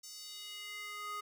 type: tone with high-pass filter sweep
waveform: square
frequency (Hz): 415.3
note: G#4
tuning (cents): 0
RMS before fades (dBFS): -45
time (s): 0.03-1.21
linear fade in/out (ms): 10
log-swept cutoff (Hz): 6000 to 1100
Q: 2.5
effects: none